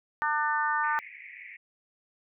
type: harmonic tone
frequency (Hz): 299.9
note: D4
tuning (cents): +36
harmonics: 3 / 4 / 5 / 6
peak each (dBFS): -29 / -30 / -31 / -32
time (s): 0.22-0.99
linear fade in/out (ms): 0
type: band-pass noise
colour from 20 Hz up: white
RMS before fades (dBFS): -46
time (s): 0.83-1.57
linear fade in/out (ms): 10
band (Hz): 1900 to 2400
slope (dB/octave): 96
effects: none